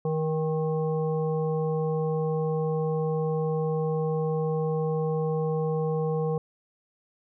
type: harmonic tone with a mistuned harmonic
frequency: 157.6 Hz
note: D#3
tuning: 23 cents sharp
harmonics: 1 / 3 / 5 / 7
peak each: -27 / -27 / -37 / -41 dBFS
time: 0.05-6.38 s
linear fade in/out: 2 ms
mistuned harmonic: 7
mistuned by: -31 cents
effects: none